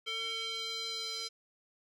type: tone with band-pass filter sweep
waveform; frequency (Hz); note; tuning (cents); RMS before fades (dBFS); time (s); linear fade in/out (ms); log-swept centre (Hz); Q
square; 450.5; A4; +41; -38; 0.06-1.29; 20; 3000 to 4600; 3.6
effects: none